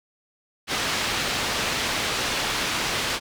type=low-pass noise; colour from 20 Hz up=white; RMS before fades=-26 dBFS; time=0.67-3.2 s; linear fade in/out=50 ms; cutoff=4100 Hz; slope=12 dB/octave; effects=none